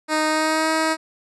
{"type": "tone with pitch glide", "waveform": "10% pulse", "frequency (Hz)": [310, 318.2], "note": ["D#4", "D#4"], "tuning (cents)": [-6, 39], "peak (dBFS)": -10, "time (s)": [0.08, 0.97], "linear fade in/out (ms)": 50, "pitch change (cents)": 45, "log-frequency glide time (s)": [0.27, 0.71], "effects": ["resampled to 24000 Hz"]}